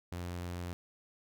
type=tone; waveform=sawtooth; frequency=88 Hz; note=F2; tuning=14 cents sharp; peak=-34 dBFS; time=0.12-0.73 s; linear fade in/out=0 ms; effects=none